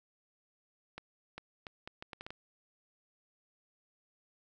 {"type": "accelerating click train", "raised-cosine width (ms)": 0.3, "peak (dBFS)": -27, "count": 9, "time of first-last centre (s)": [0.98, 2.305], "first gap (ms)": 400, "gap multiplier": 0.72, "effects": []}